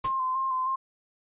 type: noise with exponential decay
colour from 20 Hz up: pink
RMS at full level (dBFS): -33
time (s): 0.04-0.17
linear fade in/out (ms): 5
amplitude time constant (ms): 28
type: tone with vibrato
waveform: sine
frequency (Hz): 1046.5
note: C6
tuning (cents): 0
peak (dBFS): -25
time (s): 0.04-0.76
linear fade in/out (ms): 10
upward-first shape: square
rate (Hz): 3.2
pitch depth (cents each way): 25
effects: resampled to 8000 Hz